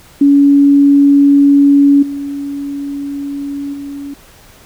sine tone with level steps, 282.3 Hz, C#4, 32 cents sharp, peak -4 / -18 / -22 dBFS, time 0.21-4.14 s, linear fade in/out 5 ms, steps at 2.02 / 3.73 s, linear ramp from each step 10 ms, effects pink hiss -42 dBFS RMS until 4.65 s

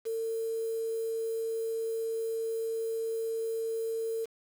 sine tone with quantisation, 451.6 Hz, A4, 45 cents sharp, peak -30 dBFS, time 0.05-4.26 s, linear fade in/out 20 ms, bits 8, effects none

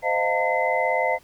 sine tone cluster, 517 / 623 / 701 / 902 / 2044 Hz, C5 / D#5 / F5 / A5 / C7, -21 / +2 / +6 / +43 / -41 cents, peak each -26 dBFS, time 0.02-1.19 s, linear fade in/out 50 ms, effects pink hiss -55 dBFS RMS until 1.23 s

